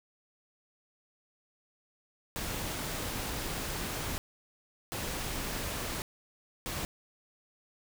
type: noise bursts at uneven times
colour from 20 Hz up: pink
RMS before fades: -36 dBFS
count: 3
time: 2.36-4.18 / 4.92-6.02 / 6.66-6.85 s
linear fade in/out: 0 ms
effects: none